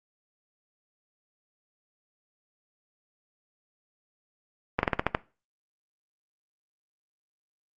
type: slowing click train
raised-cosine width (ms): 0.5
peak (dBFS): -7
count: 7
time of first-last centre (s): 4.79-5.149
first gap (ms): 41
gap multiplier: 1.15
effects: noise-tail reverb RT60 0.3 s tail -18 dB re dry + Opus 32 kbps